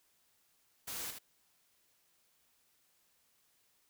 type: noise with echo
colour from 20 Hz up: white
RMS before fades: -42 dBFS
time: 0.87-1.11 s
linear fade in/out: 10 ms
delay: 78 ms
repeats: 1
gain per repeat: -6 dB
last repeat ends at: 1.188 s
effects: white hiss -73 dBFS RMS until 3.89 s